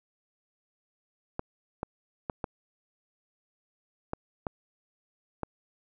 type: clicks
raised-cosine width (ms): 1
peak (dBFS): -17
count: 7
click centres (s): 1.394 / 1.831 / 2.298 / 2.442 / 4.134 / 4.468 / 5.433
effects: none